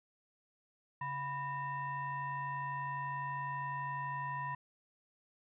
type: tone with frequency modulation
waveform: sine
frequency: 987.8 Hz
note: B5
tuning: in tune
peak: -36 dBFS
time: 1.01-4.55 s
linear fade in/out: 5 ms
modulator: 848 Hz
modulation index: 0.83
effects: none